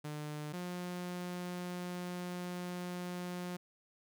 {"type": "tone pair in turn", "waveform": "sawtooth", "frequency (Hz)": [150, 178.38], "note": ["D3", "F3"], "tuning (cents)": [37, 37], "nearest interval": "minor third", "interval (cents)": 300, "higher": "second", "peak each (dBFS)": [-36, -35], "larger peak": "second", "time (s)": [[0.04, 0.53], [0.53, 3.57]], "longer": "second", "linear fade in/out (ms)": 10, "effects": []}